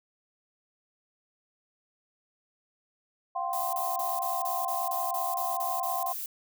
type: chord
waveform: sine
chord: F suspended second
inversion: none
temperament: equal with one note detuned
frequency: 698.5 / 768.7 / 1046.5 Hz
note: F5 / G5 / C6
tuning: 0 / -34 / 0 cents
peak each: -33 dBFS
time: 3.35-6.13 s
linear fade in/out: 10 ms
type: noise bursts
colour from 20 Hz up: violet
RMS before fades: -36 dBFS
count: 12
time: 3.53-6.26 s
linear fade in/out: 2 ms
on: 200 ms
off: 30 ms
effects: none